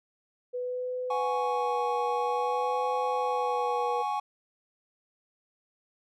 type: tone with vibrato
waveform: sine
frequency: 493.9 Hz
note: B4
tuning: in tune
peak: -30 dBFS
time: 0.53-4.03 s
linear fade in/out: 20 ms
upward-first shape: sine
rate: 0.51 Hz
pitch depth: 32 cents each way
type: chord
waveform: triangle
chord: F# suspended second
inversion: none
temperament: equal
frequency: 740 / 830.6 / 1108.7 Hz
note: F#5 / G#5 / C#6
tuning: 0 / 0 / 0 cents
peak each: -34 / -28 / -31 dBFS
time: 1.1-4.2 s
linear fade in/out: 5 ms
effects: none